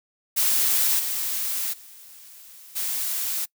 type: noise with level steps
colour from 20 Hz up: blue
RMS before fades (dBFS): -21 / -27 / -46 / -27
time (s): 0.36-3.46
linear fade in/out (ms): 20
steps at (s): 0.98 / 1.72 / 2.75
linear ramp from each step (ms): 20
effects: noise-tail reverb RT60 0.1 s tail -24 dB re dry